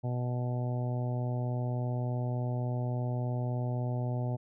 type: harmonic tone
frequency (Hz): 123.47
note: B2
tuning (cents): 0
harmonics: 1 / 2 / 3 / 4 / 5 / 6 / 7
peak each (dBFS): -30 / -40 / -44 / -46 / -42 / -46 / -48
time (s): 0.03-4.37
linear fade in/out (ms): 20
effects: none